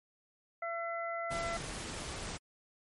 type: harmonic tone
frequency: 675 Hz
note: E5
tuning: 41 cents sharp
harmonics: 1 / 2 / 3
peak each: -37 / -40 / -42 dBFS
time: 0.62-1.57 s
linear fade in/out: 5 ms
type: noise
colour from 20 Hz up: pink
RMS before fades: -41 dBFS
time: 1.3-2.38 s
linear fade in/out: 20 ms
effects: MP3 48 kbps